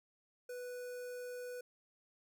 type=tone with notch filter; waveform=square; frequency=493.9 Hz; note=B4; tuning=in tune; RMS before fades=-45 dBFS; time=0.49-1.61 s; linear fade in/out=5 ms; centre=3300 Hz; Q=0.91; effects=none